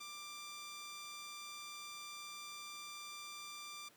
10% pulse tone, 1183 Hz, D6, 12 cents sharp, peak -39 dBFS, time 0-3.89 s, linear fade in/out 10 ms, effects pink hiss -66 dBFS RMS until 3.96 s + high-pass 200 Hz 12 dB/octave

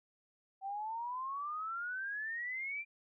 sine exponential sweep, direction up, 765 to 2385 Hz, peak -37 dBFS, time 0.61-2.85 s, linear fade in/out 50 ms, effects none

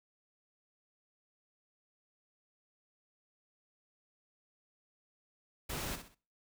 pink noise with echo, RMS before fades -39 dBFS, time 5.69-5.96 s, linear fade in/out 10 ms, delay 63 ms, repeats 3, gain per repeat -9 dB, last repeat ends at 6.149 s, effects noise-tail reverb RT60 0.4 s tail -22 dB re dry

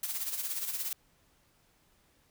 blue noise with tremolo, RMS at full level -33 dBFS, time 0.03-0.93 s, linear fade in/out 2 ms, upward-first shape sine, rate 17 Hz, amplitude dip 60%, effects pink hiss -68 dBFS RMS until 2.3 s

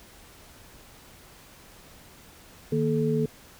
sine tone cluster, 153.8 / 233.5 / 433.7 Hz, D#3 / A#3 / A4, -20 / +3 / -25 cents, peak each -26 / -27 / -26 dBFS, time 2.72-3.26 s, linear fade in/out 5 ms, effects pink hiss -51 dBFS RMS until 3.59 s

